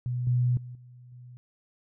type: tone with level steps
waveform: sine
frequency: 123.47 Hz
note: B2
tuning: in tune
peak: -27 / -21 / -38 / -47 / -44 dBFS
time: 0.06-1.37 s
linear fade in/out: 0 ms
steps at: 0.27 / 0.57 / 0.75 / 1.12 s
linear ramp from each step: 2 ms
effects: none